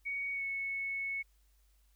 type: tone with pitch glide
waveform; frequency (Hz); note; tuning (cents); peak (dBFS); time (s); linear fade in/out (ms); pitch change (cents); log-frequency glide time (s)
sine; 2238 to 2205; C#7 to C#7; +16 to -10; -34; 0.05-1.23; 20; -26; 0.33-0.43
effects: added 50 Hz sine -65 dBFS peak until 1.95 s + white hiss -75 dBFS RMS until 1.95 s